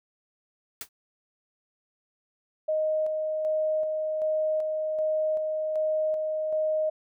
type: noise with exponential decay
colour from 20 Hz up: white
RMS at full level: -31 dBFS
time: 0.81-0.89 s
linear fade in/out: 2 ms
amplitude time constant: 16 ms
type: tone with tremolo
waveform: sine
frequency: 622.3 Hz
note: D#5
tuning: in tune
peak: -23 dBFS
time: 2.68-6.9 s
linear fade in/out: 10 ms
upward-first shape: square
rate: 1.3 Hz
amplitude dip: 30%
effects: none